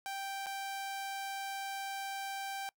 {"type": "tone with dropouts", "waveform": "sawtooth", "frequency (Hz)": 784, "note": "G5", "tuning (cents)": 0, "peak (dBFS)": -34, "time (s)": [0.06, 2.69], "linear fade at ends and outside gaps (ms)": 0, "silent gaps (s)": [0.461, 0.467], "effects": ["noise-tail reverb RT60 0.1 s tail -25 dB re dry"]}